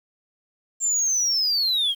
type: linear sweep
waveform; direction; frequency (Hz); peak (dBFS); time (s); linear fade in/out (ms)
sine; down; 7400 to 3138; -17; 0.8-1.95; 50
effects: tanh soft clip ceiling -18 dBFS + 8-bit